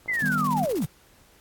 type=click train; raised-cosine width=1 ms; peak=-31 dBFS; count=43; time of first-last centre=0.06-0.842 s; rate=53.7 Hz
type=linear sweep; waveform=sine; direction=down; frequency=2093 to 112.2 Hz; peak=-23 dBFS; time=0.08-0.86 s; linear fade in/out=10 ms
type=noise with tremolo; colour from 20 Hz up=white; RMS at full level=-40 dBFS; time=0.13-0.86 s; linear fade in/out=10 ms; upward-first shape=square; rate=16 Hz; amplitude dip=80%
type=chord; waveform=sine; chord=Eb augmented; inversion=none; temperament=equal; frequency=155.56 / 196 / 246.9 Hz; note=Eb3 / G3 / B3; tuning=0 / 0 / 0 cents; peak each=-29 dBFS; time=0.22-0.65 s; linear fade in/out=5 ms
effects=pink hiss -57 dBFS RMS until 1.4 s + AAC 64 kbps